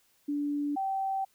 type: tone pair in turn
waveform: sine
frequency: 290 / 774.2 Hz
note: D4 / G5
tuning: -22 / -22 cents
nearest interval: octave + perfect fourth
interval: 1700 cents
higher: second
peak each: -28 dBFS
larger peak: neither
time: 0.28-0.76 / 0.76-1.25 s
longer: second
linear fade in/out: 10 ms
effects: white hiss -68 dBFS RMS until 1.34 s